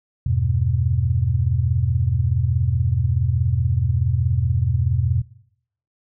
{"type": "chord", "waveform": "sine", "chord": "E minor", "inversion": "none", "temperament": "just", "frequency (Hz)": [82.41, 98.89, 123.61], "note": ["E2", "G2", "B2"], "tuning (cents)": [0, 16, 2], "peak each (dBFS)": [-22, -22, -20], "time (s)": [0.26, 5.22], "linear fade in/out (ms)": 5, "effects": ["noise-tail reverb RT60 0.7 s tail -20 dB re dry"]}